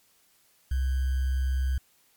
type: tone with sample-and-hold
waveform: sine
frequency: 65.41 Hz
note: C2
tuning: in tune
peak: -23 dBFS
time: 0.71-1.78 s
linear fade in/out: 5 ms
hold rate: 1575 Hz
effects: white hiss -64 dBFS RMS until 2.16 s + MP3 96 kbps